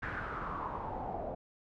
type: noise with low-pass filter sweep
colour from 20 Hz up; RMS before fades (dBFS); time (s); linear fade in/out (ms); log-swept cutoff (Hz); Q
pink; -39; 0.02-1.35; 10; 1700 to 630; 5.1
effects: none